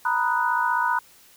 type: chord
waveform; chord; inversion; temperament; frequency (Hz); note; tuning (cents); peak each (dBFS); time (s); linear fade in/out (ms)
sine; B major seventh; third; equal; 932.3 / 987.8 / 1244.5 / 1480; A#5 / B5 / D#6 / F#6; 0 / 0 / 0 / 0; -25 / -24 / -30 / -25; 0.05-0.99; 5
effects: white hiss -53 dBFS RMS until 1.36 s